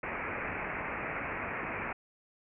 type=low-pass noise; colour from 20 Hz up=white; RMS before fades=-37 dBFS; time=0.03-1.93 s; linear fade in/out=5 ms; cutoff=2500 Hz; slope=96 dB/octave; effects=none